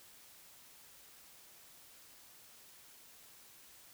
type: silence
effects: white hiss -59 dBFS RMS until 3.93 s